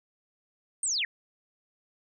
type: linear sweep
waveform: sine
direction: down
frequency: 8870 to 1704 Hz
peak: -26 dBFS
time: 0.83-1.05 s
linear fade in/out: 2 ms
effects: none